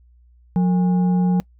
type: tone with frequency modulation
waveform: sine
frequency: 180 Hz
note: F#3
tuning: 47 cents flat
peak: -14 dBFS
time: 0.56-1.4 s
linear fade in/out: 0 ms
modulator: 635 Hz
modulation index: 0.3
effects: noise-tail reverb RT60 0.1 s tail -24 dB re dry + added 60 Hz sine -49 dBFS peak until 1.59 s